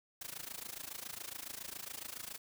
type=noise with amplitude modulation; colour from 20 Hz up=white; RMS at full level=-42 dBFS; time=0.21-2.38 s; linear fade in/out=5 ms; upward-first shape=sine; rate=27.2 Hz; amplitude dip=90%; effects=none